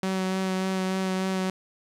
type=tone with vibrato; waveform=sawtooth; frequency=188.5 Hz; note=F#3; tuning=32 cents sharp; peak=-21 dBFS; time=0.03-1.5 s; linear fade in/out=2 ms; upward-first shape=sine; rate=3.4 Hz; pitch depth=14 cents each way; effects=low-pass 9000 Hz 12 dB/octave + 10-bit